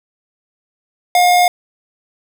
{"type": "tone with amplitude modulation", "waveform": "square", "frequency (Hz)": 714, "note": "F5", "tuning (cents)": 38, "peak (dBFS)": -8, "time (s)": [1.15, 1.48], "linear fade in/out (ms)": 2, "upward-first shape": "sine", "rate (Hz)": 82.5, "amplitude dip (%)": 25, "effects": []}